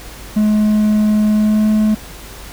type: tone with pitch glide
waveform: triangle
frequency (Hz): 212.4 to 214.6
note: G#3 to A3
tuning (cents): +39 to -43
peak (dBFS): -8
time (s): 0.36-1.95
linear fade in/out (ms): 10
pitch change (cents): +18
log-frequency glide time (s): 1.28-1.69
effects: added 50 Hz sine -35 dBFS peak until 2.52 s + pink hiss -35 dBFS RMS until 2.52 s